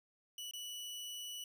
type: tone with dropouts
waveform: sawtooth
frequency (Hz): 2953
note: F#7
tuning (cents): -4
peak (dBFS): -40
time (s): 0.38-1.44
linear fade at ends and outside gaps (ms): 2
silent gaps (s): 0.511-0.535
effects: none